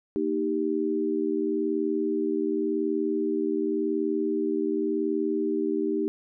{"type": "chord", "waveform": "sine", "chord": "Eb major", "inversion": "second", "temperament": "equal with one note detuned", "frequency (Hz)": [232, 311.1, 392], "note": ["Bb3", "Eb4", "G4"], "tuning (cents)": [-8, 0, 0], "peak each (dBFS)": [-32, -27, -27], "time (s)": [0.16, 6.08], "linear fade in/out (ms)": 0, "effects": []}